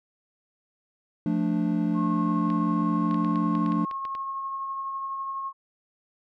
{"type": "chord", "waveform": "triangle", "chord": "D minor", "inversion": "first", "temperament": "equal", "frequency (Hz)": [174.61, 220, 293.7], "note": ["F3", "A3", "D4"], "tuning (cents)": [0, 0, 0], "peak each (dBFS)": -25, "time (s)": [1.26, 3.85], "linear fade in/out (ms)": 2}
{"type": "tone with tremolo", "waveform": "sine", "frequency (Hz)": 1084, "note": "C#6", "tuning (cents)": -39, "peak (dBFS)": -28, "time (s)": [1.94, 5.53], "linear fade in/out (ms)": 50, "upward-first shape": "triangle", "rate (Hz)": 12, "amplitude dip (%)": 30}
{"type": "clicks", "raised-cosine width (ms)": 0.3, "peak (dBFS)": -25, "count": 11, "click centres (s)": [2.502, 3.111, 3.144, 3.247, 3.358, 3.552, 3.662, 3.721, 3.912, 4.052, 4.151]}
{"effects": []}